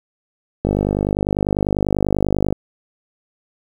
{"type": "click train", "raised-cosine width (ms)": 2, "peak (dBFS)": -4, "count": 95, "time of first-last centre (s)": [0.65, 2.526], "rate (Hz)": 50.1, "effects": ["7-bit"]}